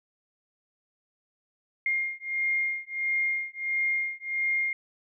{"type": "beating tone pair", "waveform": "sine", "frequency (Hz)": [2123, 2124.5], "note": ["C7", "C7"], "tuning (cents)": [25, 26], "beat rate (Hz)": 1.5, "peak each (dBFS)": -29, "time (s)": [1.86, 4.73], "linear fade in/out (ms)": 2, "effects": []}